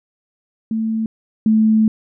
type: tone pair in turn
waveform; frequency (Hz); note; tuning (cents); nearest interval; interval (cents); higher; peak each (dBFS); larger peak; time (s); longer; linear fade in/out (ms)
sine; 222 / 218.6; A3 / A3; +16 / -11; unison; 27; first; -17 / -10; second; 0.71-1.06 / 1.46-1.88; second; 2
effects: none